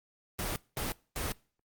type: noise bursts at uneven times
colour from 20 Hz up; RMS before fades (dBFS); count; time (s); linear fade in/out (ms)
pink; -34; 3; 0.39-0.56 / 0.77-0.92 / 1.16-1.32; 0
effects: noise-tail reverb RT60 0.4 s tail -23 dB re dry + Opus 24 kbps